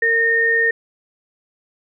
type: tone pair together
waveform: sine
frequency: 459 / 1836 Hz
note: A#4 / A#6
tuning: -27 / -27 cents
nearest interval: 2 octaves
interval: 2400 cents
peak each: -21 / -14 dBFS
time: 0.02-0.71 s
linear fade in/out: 5 ms
effects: none